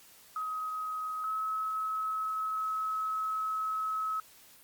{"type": "tone pair in turn", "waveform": "sine", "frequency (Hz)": [1265, 1287.1], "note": ["D#6", "E6"], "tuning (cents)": [28, -42], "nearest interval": "unison", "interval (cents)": 30, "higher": "second", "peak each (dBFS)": [-32, -30], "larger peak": "second", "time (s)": [[0.36, 1.24], [1.24, 4.2]], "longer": "second", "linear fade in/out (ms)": 2, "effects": ["white hiss -57 dBFS RMS until 4.63 s", "Opus 48 kbps"]}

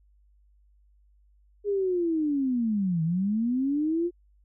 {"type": "linear two-way sweep", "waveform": "sine", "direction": "down then up", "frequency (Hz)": [415.3, 157.2, 355.1], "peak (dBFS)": -23, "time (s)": [1.64, 4.11], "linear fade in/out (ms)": 50, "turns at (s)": 3.03, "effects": ["added 50 Hz sine -58 dBFS peak until 4.44 s"]}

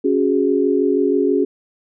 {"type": "chord", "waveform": "sine", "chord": "C# suspended fourth", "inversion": "none", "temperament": "just", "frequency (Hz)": [277.2, 369.6, 415.8], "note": ["C#4", "F#4", "G#4"], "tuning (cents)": [0, -2, 2], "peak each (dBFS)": -18, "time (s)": [0.04, 1.45], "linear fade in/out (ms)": 10, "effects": []}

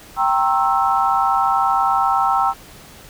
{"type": "chord", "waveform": "sine", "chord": "C dominant seventh", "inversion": "second", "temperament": "equal with one note detuned", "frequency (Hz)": [784, 932.3, 1072.2, 1318.5], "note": ["G5", "Bb5", "C6", "E6"], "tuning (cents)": [0, 0, 42, 0], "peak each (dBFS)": [-18, -21, -22, -19], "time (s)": [0.16, 2.54], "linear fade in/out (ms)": 50, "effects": ["pink hiss -42 dBFS RMS until 3.09 s"]}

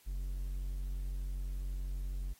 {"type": "tone", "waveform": "triangle", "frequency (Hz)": 45.99, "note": "F#1", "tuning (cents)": -10, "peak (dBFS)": -33, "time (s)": [0.06, 2.34], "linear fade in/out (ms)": 20, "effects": ["white hiss -64 dBFS RMS until 2.39 s", "AAC 48 kbps"]}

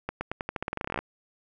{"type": "accelerating click train", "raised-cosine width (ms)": 0.5, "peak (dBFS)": -15, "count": 19, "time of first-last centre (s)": [0.09, 0.99], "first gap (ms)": 120, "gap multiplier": 0.88, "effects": []}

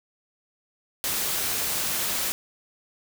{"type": "noise", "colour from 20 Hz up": "white", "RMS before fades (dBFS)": -27, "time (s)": [1.04, 2.32], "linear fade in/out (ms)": 0, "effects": []}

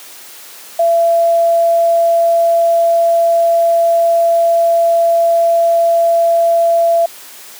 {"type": "tone", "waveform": "sine", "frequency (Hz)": 675, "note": "E5", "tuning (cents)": 41, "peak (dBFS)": -8, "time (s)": [0.79, 7.06], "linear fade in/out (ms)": 5, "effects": ["white hiss -35 dBFS RMS until 7.59 s", "high-pass 300 Hz 12 dB/octave"]}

